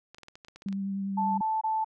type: clicks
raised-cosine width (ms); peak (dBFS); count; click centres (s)
0.2; -30; 11; 0.146 / 0.184 / 0.233 / 0.284 / 0.355 / 0.448 / 0.484 / 0.56 / 0.621 / 0.686 / 0.727
type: tone with vibrato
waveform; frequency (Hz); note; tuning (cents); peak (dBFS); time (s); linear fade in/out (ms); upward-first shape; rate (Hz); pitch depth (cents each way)
sine; 196; G3; 0; -29; 0.66-1.41; 2; sine; 10; 14
type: tone bursts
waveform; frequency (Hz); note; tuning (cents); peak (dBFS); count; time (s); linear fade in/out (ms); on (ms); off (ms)
sine; 878; A5; -4; -25; 3; 1.17-1.846; 10; 210; 23
effects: none